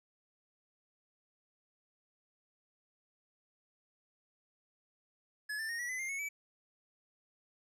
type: tone with pitch steps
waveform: square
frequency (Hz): 1703 / 1777.4 / 1855 / 1936 / 2021 / 2109 / 2201 / 2297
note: G#6 / A6 / A#6 / B6 / B6 / C7 / C#7 / D7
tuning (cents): +43 / +17 / -9 / -35 / +39 / +13 / -13 / -39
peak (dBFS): -37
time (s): 5.49-6.29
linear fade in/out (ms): 10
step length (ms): 100
effects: low-pass 12000 Hz 12 dB/octave + 12-bit